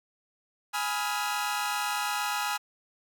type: chord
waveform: sawtooth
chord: F half-diminished seventh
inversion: first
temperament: equal with one note detuned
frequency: 830.6 / 987.8 / 1269.9 / 1396.9 Hz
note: Ab5 / Cb6 / Eb6 / F6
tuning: 0 / 0 / +35 / 0 cents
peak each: -28 / -32 / -31 / -31 dBFS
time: 0.73-2.58 s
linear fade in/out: 20 ms
effects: none